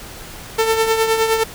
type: tone with tremolo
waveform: sawtooth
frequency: 446.7 Hz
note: A4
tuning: 26 cents sharp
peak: -8 dBFS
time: 0.58-1.44 s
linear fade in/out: 10 ms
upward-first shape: triangle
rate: 9.7 Hz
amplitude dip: 60%
effects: pink hiss -35 dBFS RMS until 1.54 s